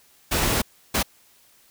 pink noise bursts at uneven times, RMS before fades -22 dBFS, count 2, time 0.31-0.62 / 0.94-1.03 s, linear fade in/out 10 ms, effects white hiss -57 dBFS RMS until 1.7 s

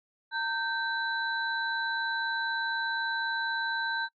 sine tone cluster, 914 / 1559 / 3978 Hz, A#5 / G6 / B7, -34 / -10 / +12 cents, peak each -34 / -30 / -38 dBFS, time 0.31-4.09 s, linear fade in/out 50 ms, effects noise-tail reverb RT60 0.1 s tail -25 dB re dry

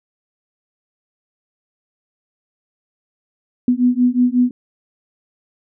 sine beating tone pair, 244.8 / 250.3 Hz, B3 / B3, -15 / +23 cents, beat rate 5.5 Hz, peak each -15 dBFS, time 3.68-4.51 s, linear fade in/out 2 ms, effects none

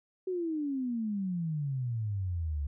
sine exponential sweep, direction down, 379.1 to 69.4 Hz, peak -30 dBFS, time 0.27-2.67 s, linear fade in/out 5 ms, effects none

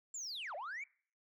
sine linear two-way sweep, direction down then up, 7459 to 548 to 2355 Hz, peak -39 dBFS, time 0.14-0.84 s, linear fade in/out 5 ms, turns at 0.55 s, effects noise-tail reverb RT60 0.5 s tail -25 dB re dry + tanh soft clip ceiling -39 dBFS

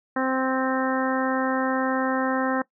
harmonic tone, 261.6 Hz, C4, in tune, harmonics 1 / 2 / 3 / 4 / 5 / 6 / 7, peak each -25 / -28 / -30 / -31 / -32 / -33 / -33 dBFS, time 0.16-2.62 s, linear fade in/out 5 ms, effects noise-tail reverb RT60 0.1 s tail -20 dB re dry

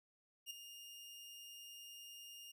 sawtooth tone with ADSR envelope, 2830 Hz, F7, 22 cents sharp, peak -39 dBFS, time 0.46-2.52 s, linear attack 44 ms, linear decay 9 ms, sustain -10 dB, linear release 12 ms, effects none

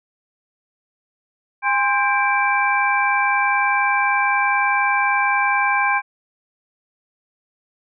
sine tone cluster, 814 / 1045 / 1591 / 2335 Hz, G#5 / C6 / G6 / D7, -35 / -2 / +25 / -11 cents, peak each -21 dBFS, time 1.62-6.02 s, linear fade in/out 50 ms, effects none

